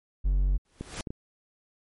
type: tone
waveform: triangle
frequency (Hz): 46.89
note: F#1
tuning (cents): +24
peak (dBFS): -19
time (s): 0.24-0.58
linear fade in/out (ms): 20
type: noise with exponential growth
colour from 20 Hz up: pink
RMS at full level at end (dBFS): -33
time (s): 0.65-1.01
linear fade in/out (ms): 1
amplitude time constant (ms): 77
type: clicks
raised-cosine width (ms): 3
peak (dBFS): -21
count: 3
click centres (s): 0.81 / 1.072 / 1.105
effects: MP3 48 kbps